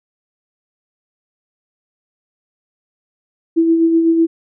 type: tone with tremolo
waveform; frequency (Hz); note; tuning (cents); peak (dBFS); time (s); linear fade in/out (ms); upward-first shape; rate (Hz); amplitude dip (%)
sine; 329.6; E4; 0; -8; 3.56-4.27; 20; sine; 8; 40
effects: none